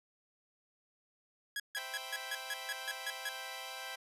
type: tone bursts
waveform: sawtooth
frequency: 1661.2 Hz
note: G#6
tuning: in tune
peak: -32 dBFS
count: 10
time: 1.56-3.29 s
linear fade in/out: 2 ms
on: 38 ms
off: 150 ms
type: chord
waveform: 10% pulse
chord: C major seventh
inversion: none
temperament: equal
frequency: 523.3 / 659.3 / 784 / 987.8 Hz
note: C5 / E5 / G5 / B5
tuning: 0 / 0 / 0 / 0 cents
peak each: -41 / -41 / -37 / -41 dBFS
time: 1.76-3.96 s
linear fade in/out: 10 ms
effects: resampled to 32000 Hz